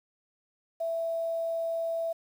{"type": "tone with quantisation", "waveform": "sine", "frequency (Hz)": 662, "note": "E5", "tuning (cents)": 7, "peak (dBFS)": -28, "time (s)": [0.8, 2.13], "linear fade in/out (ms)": 10, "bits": 9, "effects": []}